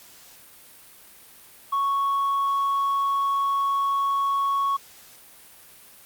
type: tone with tanh clipping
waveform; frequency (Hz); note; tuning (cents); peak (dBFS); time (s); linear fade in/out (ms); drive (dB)
triangle; 1108.7; C#6; 0; -21; 1.72-4.77; 10; 6
effects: white hiss -49 dBFS RMS until 6.05 s + Opus 48 kbps